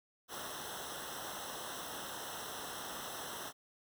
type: noise with comb filter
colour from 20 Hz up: pink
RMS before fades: -44 dBFS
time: 0.28-3.53 s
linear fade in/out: 50 ms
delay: 0.43 ms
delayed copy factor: -1
effects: none